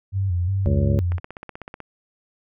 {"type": "tone with vibrato", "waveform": "sine", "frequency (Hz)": 92.5, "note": "F#2", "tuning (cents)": 0, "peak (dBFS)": -19, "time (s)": [0.12, 1.2], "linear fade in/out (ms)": 50, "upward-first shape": "square", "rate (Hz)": 2.8, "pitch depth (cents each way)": 85}
{"type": "harmonic tone", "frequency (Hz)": 70, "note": "C#2", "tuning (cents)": 18, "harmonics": [1, 2, 3, 4, 5, 6, 7, 8], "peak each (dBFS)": [-23, -23, -25, -36, -31, -35, -38, -30], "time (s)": [0.66, 0.99], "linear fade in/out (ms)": 0}
{"type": "click train", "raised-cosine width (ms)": 0.5, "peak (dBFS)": -20, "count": 12, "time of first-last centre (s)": [1.12, 1.803], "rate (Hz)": 16.1}
{"effects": []}